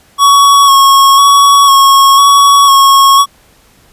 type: tone with vibrato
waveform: square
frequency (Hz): 1108.7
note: C#6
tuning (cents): 0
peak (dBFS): -3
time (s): 0.18-3.26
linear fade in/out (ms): 50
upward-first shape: square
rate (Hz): 1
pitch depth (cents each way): 21
effects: pink hiss -46 dBFS RMS until 3.92 s + resampled to 32000 Hz